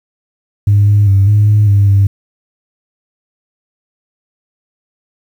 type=tone with pitch steps; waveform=sine; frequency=102 / 103 / 98 / 104.4 / 105.1 / 100.6 / 99.2 Hz; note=G#2 / G#2 / G2 / G#2 / G#2 / G2 / G2; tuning=-31 / -14 / 0 / +10 / +21 / +45 / +21 cents; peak=-4 dBFS; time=0.67-2.07 s; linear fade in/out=5 ms; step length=200 ms; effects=tanh soft clip ceiling -2 dBFS + 7-bit